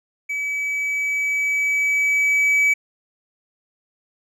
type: tone with level ramp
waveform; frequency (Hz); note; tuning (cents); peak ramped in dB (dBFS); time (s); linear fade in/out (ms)
triangle; 2287; D7; -47; -21 to -12; 0.29-2.74; 10
effects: none